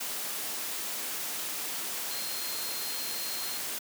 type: tone in noise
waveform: sine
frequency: 4200 Hz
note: C8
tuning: 6 cents sharp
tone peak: -39 dBFS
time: 2.1-3.58 s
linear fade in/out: 10 ms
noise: white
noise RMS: -35 dBFS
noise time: 0-3.79 s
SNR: -7 dB
effects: high-pass 200 Hz 12 dB/octave